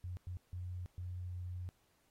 sine tone bursts at uneven times, 89.8 Hz, F2, 49 cents sharp, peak -40 dBFS, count 4, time 0.04-0.17 / 0.27-0.37 / 0.53-0.86 / 0.98-1.69 s, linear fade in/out 0 ms, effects pink hiss -75 dBFS RMS until 2.1 s + AAC 48 kbps

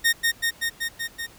sawtooth tone with echo, 1846 Hz, A#6, 17 cents flat, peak -13 dBFS, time 0.04-0.13 s, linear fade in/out 20 ms, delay 190 ms, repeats 6, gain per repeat -2 dB, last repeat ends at 1.27 s, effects pink hiss -50 dBFS RMS until 1.38 s

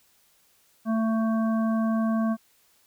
harmonic tone, 223 Hz, A3, 23 cents sharp, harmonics 1 / 3 / 5 / 7, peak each -22 / -32 / -35 / -42 dBFS, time 0.85-2.37 s, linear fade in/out 50 ms, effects white hiss -63 dBFS RMS until 2.86 s

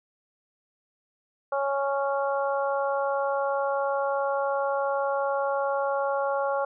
harmonic tone, 277.2 Hz, C#4, in tune, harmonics 2 / 3 / 4 / 5, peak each -26 / -30 / -32 / -34 dBFS, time 1.52-6.65 s, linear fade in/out 5 ms, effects none

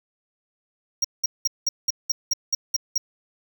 square tone bursts, 5620 Hz, F8, 10 cents sharp, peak -19 dBFS, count 10, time 1.02-2.98 s, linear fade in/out 5 ms, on 25 ms, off 190 ms, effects none

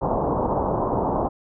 white low-pass noise, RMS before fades -23 dBFS, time 0.01-1.29 s, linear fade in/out 20 ms, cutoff 1000 Hz, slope 48 dB/octave, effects none

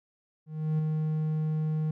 triangle tone with ADSR envelope, 155.56 Hz, D#3, in tune, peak -21 dBFS, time 0.46-1.91 s, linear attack 330 ms, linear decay 6 ms, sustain -3 dB, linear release 4 ms, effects none

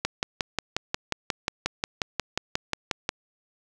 click train, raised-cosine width 0.2 ms, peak -7 dBFS, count 18, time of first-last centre 0.05-3.091 s, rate 5.59 Hz, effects none

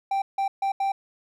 triangle tone bursts at uneven times, 784 Hz, G5, in tune, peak -20 dBFS, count 4, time 0.11-0.22 / 0.38-0.48 / 0.62-0.72 / 0.8-0.92 s, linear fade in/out 5 ms, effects none

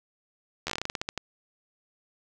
slowing click train, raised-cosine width 0.2 ms, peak -13 dBFS, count 14, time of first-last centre 0.67-1.177 s, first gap 12 ms, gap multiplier 1.18, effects none

